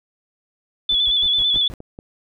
sine tone with vibrato, 3447 Hz, A7, 36 cents flat, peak -15 dBFS, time 0.89-1.68 s, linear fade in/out 5 ms, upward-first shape square, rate 9 Hz, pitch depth 32 cents each way
brown noise bursts, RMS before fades -34 dBFS, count 6, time 0.91-1.738 s, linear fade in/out 0 ms, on 38 ms, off 120 ms
clicks, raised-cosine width 2 ms, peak -23 dBFS, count 3, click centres 1.56 / 1.804 / 1.989 s
effects none

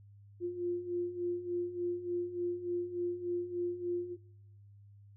sine beating tone pair, 349.1 / 352.5 Hz, F4 / F4, -1 / +16 cents, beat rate 3.4 Hz, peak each -39 / -34 dBFS, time 0.4-4.17 s, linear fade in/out 50 ms, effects noise-tail reverb RT60 0.9 s tail -20 dB re dry + added 101 Hz sine -54 dBFS peak until 5.16 s

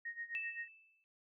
sine tone with tremolo, 1864.7 Hz, A#6, in tune, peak -39 dBFS, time 0.05-0.68 s, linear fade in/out 5 ms, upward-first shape sine, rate 7.7 Hz, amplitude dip 85%
sine tone with exponential decay, 2637 Hz, E7, in tune, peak -36 dBFS, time 0.35-1.04 s, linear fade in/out 0 ms, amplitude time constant 150 ms
effects none

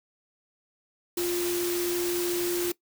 sine tone in noise, 350.6 Hz, F4, 7 cents sharp, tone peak -26 dBFS, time 1.17-2.72 s, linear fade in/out 5 ms, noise white, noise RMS -33 dBFS, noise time 1.17-2.72 s, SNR +4 dB, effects noise-tail reverb RT60 0.1 s tail -20 dB re dry

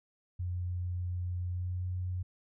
sine tone with pitch glide, 89.3 to 90.86 Hz, F2 to F#2, +39 to -31 cents, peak -32 dBFS, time 0.39-2.23 s, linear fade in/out 10 ms, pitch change +30 cents, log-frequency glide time 1.48-1.86 s, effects none

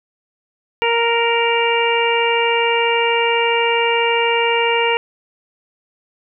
harmonic tone, 466.1 Hz, A#4, in tune, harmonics 1 / 2 / 3 / 4 / 5 / 6, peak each -18 / -19 / -28 / -26 / -21 / -21 dBFS, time 0.82-4.97 s, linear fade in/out 0 ms, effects none

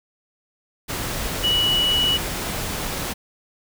sine tone in noise, 2939 Hz, F#7, 12 cents flat, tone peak -17 dBFS, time 1.43-2.18 s, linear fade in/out 20 ms, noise pink, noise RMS -27 dBFS, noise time 0.88-3.14 s, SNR +7 dB, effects none

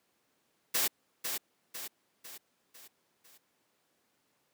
white noise with echo, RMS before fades -29 dBFS, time 0.74-0.88 s, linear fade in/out 10 ms, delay 500 ms, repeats 5, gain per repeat -6 dB, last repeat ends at 3.38 s, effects pink hiss -74 dBFS RMS until 4.53 s + high-pass 200 Hz 12 dB/octave

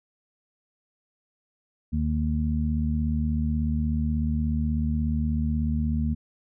harmonic tone, 76.5 Hz, D#2, 29 cents flat, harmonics 1 / 2 / 3, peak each -25 / -30 / -27 dBFS, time 1.92-6.15 s, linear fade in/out 20 ms, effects none

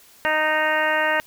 harmonic tone, 309.5 Hz, D#4, 9 cents flat, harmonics 1 / 2 / 3 / 4 / 5 / 6 / 7 / 8 / 9, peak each -35 / -24 / -25 / -30 / -25 / -23 / -32 / -35 / -31 dBFS, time 0.25-1.2 s, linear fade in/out 0 ms, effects white hiss -51 dBFS RMS until 1.26 s

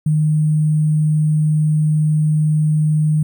sine tone with sample-and-hold, 153.7 Hz, D#3, 21 cents flat, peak -12 dBFS, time 0.06-3.23 s, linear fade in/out 5 ms, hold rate 8820 Hz, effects none

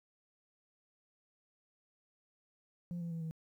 sine tone with pitch steps, 173.9 / 169.44 / 165.09 / 160.85 Hz, F3 / E3 / E3 / E3, -7 / +48 / +3 / -42 cents, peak -35 dBFS, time 2.91-3.31 s, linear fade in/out 0 ms, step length 100 ms, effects tanh soft clip ceiling -36 dBFS + 12-bit

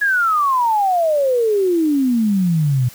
sine exponential sweep, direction down, 1698 to 119.9 Hz, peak -13 dBFS, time 0.01-2.89 s, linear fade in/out 10 ms, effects white hiss -41 dBFS RMS until 2.94 s

